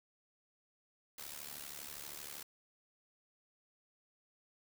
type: noise with amplitude modulation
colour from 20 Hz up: white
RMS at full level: -44 dBFS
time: 1.18-2.43 s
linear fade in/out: 5 ms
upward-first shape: sine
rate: 72.6 Hz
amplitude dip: 80%
effects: none